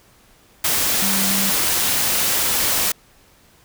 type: tone in noise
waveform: sine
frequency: 196 Hz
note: G3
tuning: in tune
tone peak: -24 dBFS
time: 1.02-1.5 s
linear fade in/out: 5 ms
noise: white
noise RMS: -19 dBFS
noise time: 0.64-2.92 s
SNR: -8 dB
effects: pink hiss -53 dBFS RMS until 3.64 s